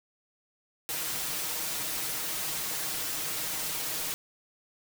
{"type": "noise with comb filter", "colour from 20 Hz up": "white", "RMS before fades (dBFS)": -33, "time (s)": [0.89, 4.14], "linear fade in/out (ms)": 0, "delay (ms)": 6.4, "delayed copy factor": 0.8, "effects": []}